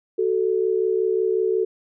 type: tone pair together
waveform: sine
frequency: 374.5 / 440 Hz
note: F#4 / A4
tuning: +21 / 0 cents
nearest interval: minor third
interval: 279 cents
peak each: -21 dBFS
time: 0.18-1.65 s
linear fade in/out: 10 ms
effects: none